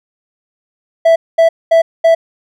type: tone bursts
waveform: triangle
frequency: 659.3 Hz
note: E5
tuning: in tune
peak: -3 dBFS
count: 4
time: 1.05-2.15 s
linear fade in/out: 10 ms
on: 110 ms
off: 220 ms
effects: none